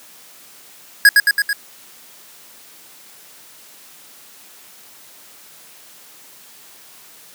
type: tone with echo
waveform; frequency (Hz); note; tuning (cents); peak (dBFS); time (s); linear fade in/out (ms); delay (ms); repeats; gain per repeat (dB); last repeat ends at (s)
square; 1657; G#6; -4; -5; 1.05-1.09; 2; 110; 4; -3; 1.53
effects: white hiss -44 dBFS RMS until 7.34 s + high-pass 150 Hz 12 dB/octave